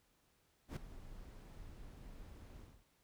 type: noise with ADSR envelope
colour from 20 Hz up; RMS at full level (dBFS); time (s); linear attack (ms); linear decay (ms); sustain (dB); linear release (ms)
brown; -38; 0.68-2.84; 86; 4; -15; 240
effects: pink hiss -75 dBFS RMS until 3.03 s